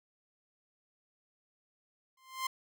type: tone with exponential growth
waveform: sawtooth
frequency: 1046.5 Hz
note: C6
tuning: in tune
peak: -26 dBFS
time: 2.17-2.47 s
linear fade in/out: 5 ms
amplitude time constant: 65 ms
effects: none